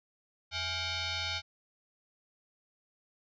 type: tone with frequency modulation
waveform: sine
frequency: 659.3 Hz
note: E5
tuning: in tune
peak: -32 dBFS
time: 0.51-1.42 s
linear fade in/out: 50 ms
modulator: 746 Hz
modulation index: 5.9
effects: none